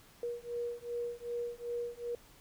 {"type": "beating tone pair", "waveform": "sine", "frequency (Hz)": [475.7, 478.3], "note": ["A#4", "A#4"], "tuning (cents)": [35, 44], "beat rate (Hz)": 2.6, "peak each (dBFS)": [-39, -39], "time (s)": [0.23, 2.15], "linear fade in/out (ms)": 2, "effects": ["pink hiss -60 dBFS RMS until 2.4 s"]}